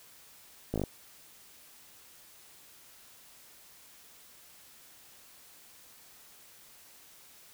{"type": "slowing click train", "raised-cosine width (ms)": 2, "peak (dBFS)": -18, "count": 6, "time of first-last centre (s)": [0.74, 0.837], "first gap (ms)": 18, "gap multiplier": 1.04, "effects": ["white hiss -56 dBFS RMS until 7.53 s"]}